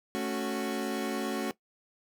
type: chord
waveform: 30% pulse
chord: F# minor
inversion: first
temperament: equal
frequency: 220 / 277.2 / 370 Hz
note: A3 / C#4 / F#4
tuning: 0 / 0 / 0 cents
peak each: -32 dBFS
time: 0.15-1.51 s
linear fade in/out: 0 ms
effects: noise-tail reverb RT60 0.1 s tail -18 dB re dry